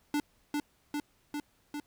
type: tone with echo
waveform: square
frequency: 293.7 Hz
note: D4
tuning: in tune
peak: -28 dBFS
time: 0.14-0.2 s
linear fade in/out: 2 ms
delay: 400 ms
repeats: 4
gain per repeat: -2 dB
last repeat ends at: 1.8 s
effects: pink hiss -69 dBFS RMS until 1.86 s